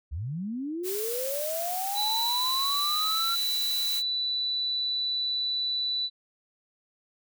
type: linear sweep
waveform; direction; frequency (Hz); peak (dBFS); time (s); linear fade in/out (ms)
sine; up; 62.4 to 1386; -30; 0.11-3.36; 20
type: noise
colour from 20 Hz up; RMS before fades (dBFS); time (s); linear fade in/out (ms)
blue; -34; 0.83-4.03; 50
type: tone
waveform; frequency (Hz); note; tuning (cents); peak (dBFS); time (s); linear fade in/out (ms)
sine; 3969; B7; +8; -26; 1.94-6.1; 50
effects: none